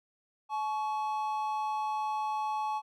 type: tone pair together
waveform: triangle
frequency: 857.2 / 1115 Hz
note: A5 / C#6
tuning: -45 / +10 cents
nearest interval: perfect fourth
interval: 455 cents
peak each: -29 / -35 dBFS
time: 0.49-2.82 s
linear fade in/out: 50 ms
effects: none